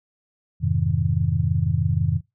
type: chord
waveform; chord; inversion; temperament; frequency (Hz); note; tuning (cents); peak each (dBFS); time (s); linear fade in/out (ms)
sine; F minor seventh; none; just; 87.31 / 104.77 / 130.96 / 157.15; F2 / Ab2 / C3 / Eb3; 0 / +16 / +2 / +18; -24; 0.6-2.21; 50
effects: noise-tail reverb RT60 0.2 s tail -23 dB re dry